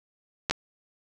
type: clicks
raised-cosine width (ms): 0.2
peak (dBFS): -7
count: 2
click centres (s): 0.498 / 0.51
effects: none